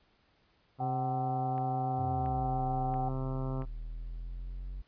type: harmonic tone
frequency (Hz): 131.7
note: C3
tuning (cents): +12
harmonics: 1 / 2 / 3 / 4 / 5 / 6 / 7 / 8 / 9 / 10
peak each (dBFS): -34 / -40 / -44 / -46 / -48 / -50 / -51 / -52 / -53 / -54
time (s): 0.78-3.66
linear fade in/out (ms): 50
type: tone with pitch glide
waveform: sine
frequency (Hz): 758 to 762.8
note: F#5 to G5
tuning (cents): +42 to -47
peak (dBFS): -32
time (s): 0.8-3.09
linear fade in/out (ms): 5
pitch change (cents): +11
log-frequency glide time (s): 1.31-2.75
type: click train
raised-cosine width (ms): 0.5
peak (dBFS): -34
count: 4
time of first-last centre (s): 1.58-3.621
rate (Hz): 1.47
type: linear two-way sweep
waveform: triangle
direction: down then up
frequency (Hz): 103.83 to 31.03 to 46.67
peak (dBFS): -35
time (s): 1.98-4.82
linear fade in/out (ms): 10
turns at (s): 2.65
effects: pink hiss -69 dBFS RMS until 4.87 s + resampled to 11025 Hz